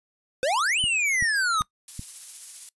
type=exponential two-way sweep; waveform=square; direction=up then down; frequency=495.5 to 3086 to 1221 Hz; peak=-22 dBFS; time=0.43-1.62 s; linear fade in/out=0 ms; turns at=0.8 s
type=click train; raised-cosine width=5 ms; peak=-22 dBFS; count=4; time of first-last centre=0.84-1.994 s; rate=2.6 Hz
type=noise with tremolo; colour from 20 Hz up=violet; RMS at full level=-34 dBFS; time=1.88-2.69 s; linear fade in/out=2 ms; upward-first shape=triangle; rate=15 Hz; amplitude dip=35%
effects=noise-tail reverb RT60 0.1 s tail -22 dB re dry + resampled to 24000 Hz